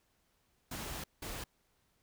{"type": "noise bursts at uneven times", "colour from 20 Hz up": "pink", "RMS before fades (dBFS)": -42, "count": 2, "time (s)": [[0.71, 1.04], [1.22, 1.44]], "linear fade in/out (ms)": 5, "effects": ["pink hiss -75 dBFS RMS until 2.02 s"]}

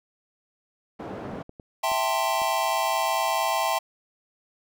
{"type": "band-pass noise", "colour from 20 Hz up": "white", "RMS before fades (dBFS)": -36, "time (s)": [0.99, 1.43], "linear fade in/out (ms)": 10, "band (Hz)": [100, 610], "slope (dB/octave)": 12}
{"type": "clicks", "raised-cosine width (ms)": 2, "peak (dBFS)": -29, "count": 6, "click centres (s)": [1.252, 1.338, 1.494, 1.598, 1.917, 2.418]}
{"type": "chord", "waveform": "square", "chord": "A minor seventh", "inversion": "second", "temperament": "equal with one note detuned", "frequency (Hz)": [659.3, 784, 892.8, 1046.5], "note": ["E5", "G5", "A5", "C6"], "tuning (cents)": [0, 0, 25, 0], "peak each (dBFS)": -29, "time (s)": [1.83, 3.79], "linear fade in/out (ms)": 10}
{"effects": []}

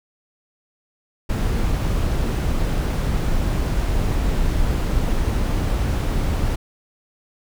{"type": "noise", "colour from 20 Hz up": "brown", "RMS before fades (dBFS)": -20, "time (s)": [1.29, 6.56], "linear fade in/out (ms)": 10, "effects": []}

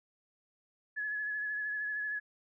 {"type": "tone with vibrato", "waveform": "sine", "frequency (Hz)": 1699, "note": "G#6", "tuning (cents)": 39, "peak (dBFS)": -33, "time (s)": [0.96, 2.2], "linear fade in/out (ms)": 20, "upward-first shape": "sine", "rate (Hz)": 13, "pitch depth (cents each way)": 26, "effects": []}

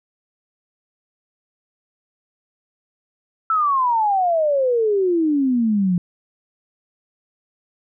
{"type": "exponential sweep", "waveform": "sine", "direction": "down", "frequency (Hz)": [1335, 172.4], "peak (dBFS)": -15, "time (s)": [3.5, 5.98], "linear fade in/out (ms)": 2, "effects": []}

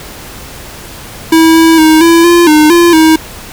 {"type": "tone with pitch steps", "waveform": "square", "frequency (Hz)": [324.4, 326.3, 314.6, 334.4, 344.8, 305.1, 343.6, 317.6], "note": ["E4", "E4", "D#4", "E4", "F4", "D#4", "F4", "D#4"], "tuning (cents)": [-28, -18, 19, 25, -22, -34, -28, 36], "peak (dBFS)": -3, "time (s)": [1.32, 3.16], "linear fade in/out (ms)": 5, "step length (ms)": 230, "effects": ["pink hiss -28 dBFS RMS until 3.52 s"]}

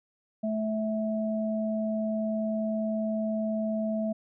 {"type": "tone pair together", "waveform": "sine", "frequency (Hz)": [217.7, 652.4], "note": ["A3", "E5"], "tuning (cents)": [-18, -18], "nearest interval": "octave + perfect fifth", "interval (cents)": 1900, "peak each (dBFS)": [-28, -31], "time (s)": [0.43, 4.13], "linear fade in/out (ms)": 10, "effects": []}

